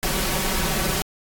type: noise with comb filter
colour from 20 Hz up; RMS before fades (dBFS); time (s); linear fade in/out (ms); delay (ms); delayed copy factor
pink; -23; 0.03-1.02; 0; 5.3; +0.7
effects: AAC 64 kbps